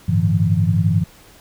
sine tone cluster, 98.5 / 109.8 / 150.6 / 168.5 Hz, G2 / A2 / D3 / E3, +9 / -3 / +44 / +38 cents, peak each -18 / -20 / -21 / -18 dBFS, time 0.08-1.04 s, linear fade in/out 10 ms, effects pink hiss -47 dBFS RMS until 1.4 s

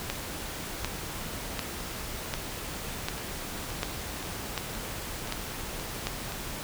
two click trains, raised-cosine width 0.2 ms, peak -21 / -12 dBFS, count 7 / 9, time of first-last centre 3.18-6.321 / 0.1-6.07 s, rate 1.91 / 1.34 Hz, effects pink hiss -37 dBFS RMS until 6.63 s

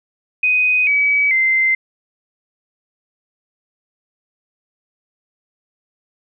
sine tone with pitch steps, 2500 / 2279 / 2078 Hz, D#7 / C#7 / C7, +8 / +47 / -12 cents, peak -12 dBFS, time 0.43-1.75 s, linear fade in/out 5 ms, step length 440 ms, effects none

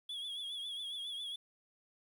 triangle tone with vibrato, 3367 Hz, G#7, 23 cents sharp, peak -38 dBFS, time 0.09-1.36 s, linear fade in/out 5 ms, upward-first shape triangle, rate 7.3 Hz, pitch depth 76 cents each way, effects 11-bit

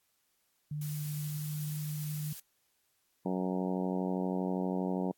sine tone with pitch glide, 149.5 to 150.98 Hz, D3 to D3, +31 to +48 cents, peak -34 dBFS, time 0.71-2.33 s, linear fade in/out 5 ms, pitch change +17 cents, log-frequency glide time 1.13-1.42 s
blue noise, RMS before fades -45 dBFS, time 0.81-2.4 s, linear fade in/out 5 ms
harmonic tone, 92.5 Hz, F#2, in tune, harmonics 2 / 3 / 4 / 5 / 6 / 7 / 8 / 9 / 10, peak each -33 / -37 / -39 / -41 / -43 / -44 / -45 / -46 / -47 dBFS, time 3.25-5.12 s, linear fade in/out 10 ms
effects white hiss -75 dBFS RMS until 5.17 s + AAC 64 kbps

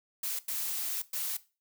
blue noise bursts at uneven times, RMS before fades -34 dBFS, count 3, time 0.23-0.39 / 0.48-1.02 / 1.13-1.37 s, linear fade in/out 5 ms, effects noise-tail reverb RT60 0.3 s tail -17 dB re dry

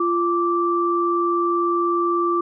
sine tone pair together, 345.8 / 1169 Hz, F4 / D6, -17 / -8 cents, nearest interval octave + major sixth, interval 2109 cents, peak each -20 dBFS, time 0-2.41 s, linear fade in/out 5 ms, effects none

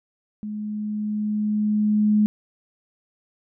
sine tone with level ramp, 211.1 Hz, G#3, 29 cents sharp, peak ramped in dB -28 to -14 dBFS, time 0.43-2.26 s, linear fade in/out 0 ms, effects none

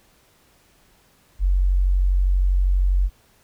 sine tone, 46.25 Hz, F#1, in tune, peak -15 dBFS, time 1.39-3.1 s, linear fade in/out 50 ms, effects pink hiss -58 dBFS RMS until 3.43 s

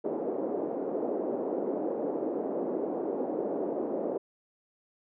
white band-pass noise, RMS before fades -32 dBFS, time 0.04-4.18 s, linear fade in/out 10 ms, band 270 to 540 Hz, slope 24 dB/octave, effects none

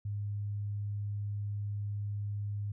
sine tone, 102.6 Hz, G#2, 21 cents flat, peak -33 dBFS, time 0.05-2.72 s, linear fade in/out 5 ms, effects none

